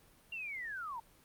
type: linear sweep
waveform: sine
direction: down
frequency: 2798 to 880 Hz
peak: -39 dBFS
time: 0.32-1 s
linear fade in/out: 5 ms
effects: pink hiss -64 dBFS RMS until 1.24 s + Opus 32 kbps